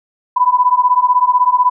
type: beating tone pair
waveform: sine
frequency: 987 / 1003 Hz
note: B5 / B5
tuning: -1 / +26 cents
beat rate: 16 Hz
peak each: -12 dBFS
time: 0.36-1.7 s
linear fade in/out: 10 ms
effects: none